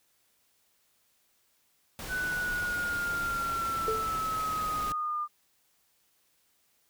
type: noise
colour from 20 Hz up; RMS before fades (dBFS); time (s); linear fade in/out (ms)
pink; -40; 1.99-4.92; 0
type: linear sweep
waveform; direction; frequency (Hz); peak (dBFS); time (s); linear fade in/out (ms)
sine; down; 1501 to 1200; -29; 2.08-5.28; 50
type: tone with exponential decay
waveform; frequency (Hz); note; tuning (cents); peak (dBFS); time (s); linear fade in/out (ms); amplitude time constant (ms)
sine; 440; A4; 0; -25; 3.88-4.21; 0; 71
effects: white hiss -70 dBFS RMS until 6.89 s

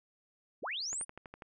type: linear sweep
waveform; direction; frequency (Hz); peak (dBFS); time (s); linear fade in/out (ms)
sine; up; 110 to 9630; -35; 0.62-1.05; 20
type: click train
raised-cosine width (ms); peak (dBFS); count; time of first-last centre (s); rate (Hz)
0.5; -31; 7; 0.93-1.422; 12.2
effects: none

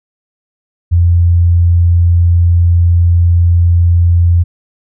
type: tone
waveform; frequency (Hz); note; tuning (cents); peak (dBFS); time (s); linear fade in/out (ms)
sine; 86.2; F2; -22; -5; 0.91-4.44; 20
effects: none

